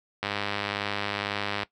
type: click train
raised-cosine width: 0.3 ms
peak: -12 dBFS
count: 144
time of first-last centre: 0.23-1.632 s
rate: 102 Hz
effects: noise-tail reverb RT60 0.1 s tail -18 dB re dry + high-pass 60 Hz 12 dB/octave